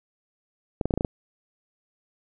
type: clicks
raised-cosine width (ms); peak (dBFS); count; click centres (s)
2; -11; 7; 0.812 / 0.856 / 0.908 / 0.939 / 0.976 / 1.009 / 1.048
effects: none